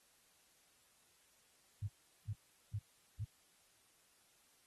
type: tone bursts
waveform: sine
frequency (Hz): 103.83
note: G#2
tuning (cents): 0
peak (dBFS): -37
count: 4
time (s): 1.82-3.248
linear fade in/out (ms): 10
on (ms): 57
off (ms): 400
effects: white hiss -71 dBFS RMS until 4.66 s + AAC 32 kbps